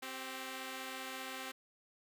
5% pulse tone pair together, 262.7 / 386.5 Hz, C4 / G4, +7 / -24 cents, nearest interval perfect fifth, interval 669 cents, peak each -32 / -36 dBFS, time 0.02-1.52 s, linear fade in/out 10 ms, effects none

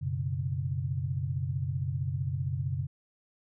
sine chord, F# suspended fourth, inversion none, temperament just, 92.5 / 123.33 / 138.75 Hz, F#2 / B2 / C#3, 0 / -2 / +2 cents, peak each -34 / -34 / -32 dBFS, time 0.01-2.87 s, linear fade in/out 20 ms, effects none

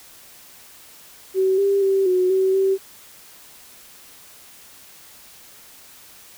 sine tone with pitch steps, 379.7 / 396.6 / 388 / 366.7 / 379.9 / 385.8 Hz, F#4 / G4 / G4 / F#4 / F#4 / G4, +45 / +20 / -18 / -15 / +46 / -28 cents, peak -15 dBFS, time 1.34-2.78 s, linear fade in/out 50 ms, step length 240 ms, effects white hiss -46 dBFS RMS until 6.37 s

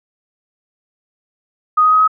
sine tone with pitch steps, 1244 / 1253.4 / 1262.8 / 1272.3 Hz, D#6 / D#6 / D#6 / D#6, -1 / +12 / +25 / +38 cents, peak -8 dBFS, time 1.77-2.078 s, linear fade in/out 10 ms, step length 77 ms, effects none

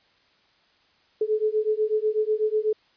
sine beating tone pair, 426.5 / 434.6 Hz, G#4 / A4, +46 / -21 cents, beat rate 8.1 Hz, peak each -24 dBFS, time 1.21-2.73 s, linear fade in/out 5 ms, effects white hiss -62 dBFS RMS until 2.96 s + resampled to 11025 Hz

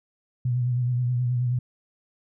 sine tone with vibrato, 123.47 Hz, B2, in tune, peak -21 dBFS, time 0.45-1.59 s, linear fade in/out 5 ms, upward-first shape sine, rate 9.4 Hz, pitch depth 42 cents each way, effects none

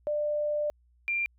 sine tone pair in turn, 595 / 2380 Hz, D5 / D7, +22 / +22 cents, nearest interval 2 octaves, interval 2400 cents, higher second, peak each -26 dBFS, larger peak neither, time 0.07-0.7 / 1.08-1.26 s, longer first, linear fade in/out 0 ms, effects added 60 Hz sine -61 dBFS peak until 1.38 s

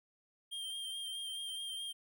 square tone with vibrato, 3183 Hz, G7, 26 cents sharp, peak -40 dBFS, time 0.51-1.93 s, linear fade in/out 20 ms, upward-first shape sine, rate 4.7 Hz, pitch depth 24 cents each way, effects none

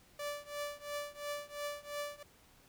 sawtooth tone with tremolo, 583 Hz, D5, 13 cents flat, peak -32 dBFS, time 0.19-2.23 s, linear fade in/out 5 ms, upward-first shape triangle, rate 2.9 Hz, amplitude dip 95%, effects pink hiss -64 dBFS RMS until 2.68 s

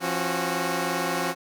10% pulse tone cluster, 173 / 271 / 368.8 Hz, F3 / C#4 / F#4, -16 / -39 / -6 cents, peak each -21 dBFS, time 0-1.35 s, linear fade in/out 50 ms, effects none

